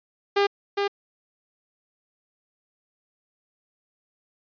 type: tone with echo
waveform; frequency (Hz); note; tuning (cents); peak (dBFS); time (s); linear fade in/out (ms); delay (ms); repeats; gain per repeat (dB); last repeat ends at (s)
sawtooth; 402.1; G4; +44; -14; 0.36-0.47; 10; 410; 1; -4; 0.88
effects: resampled to 11025 Hz